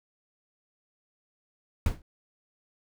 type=noise with exponential decay; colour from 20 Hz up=brown; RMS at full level=-19 dBFS; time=1.86-2.02 s; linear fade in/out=2 ms; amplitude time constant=34 ms; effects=none